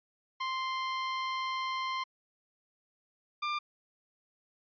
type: tone pair in turn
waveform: sawtooth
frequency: 1046.5 / 1192.6 Hz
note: C6 / D6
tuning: 0 / +26 cents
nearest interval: major second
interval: 226 cents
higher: second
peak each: -28 / -27 dBFS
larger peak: second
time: 0.4-2.04 / 3.42-3.59 s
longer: first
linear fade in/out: 10 ms
effects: resampled to 11025 Hz